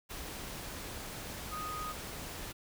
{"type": "tone in noise", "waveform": "sine", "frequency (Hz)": 1244.5, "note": "D#6", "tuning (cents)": 0, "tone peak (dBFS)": -38, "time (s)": [1.51, 1.93], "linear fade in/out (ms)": 20, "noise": "pink", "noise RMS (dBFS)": -43, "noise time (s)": [0.09, 2.53], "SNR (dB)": 2, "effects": []}